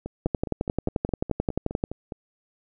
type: two click trains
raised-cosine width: 2 ms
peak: -10 / -19 dBFS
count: 19 / 11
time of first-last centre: 0.26-1.839 / 0.06-2.122 s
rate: 11.4 / 4.85 Hz
effects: none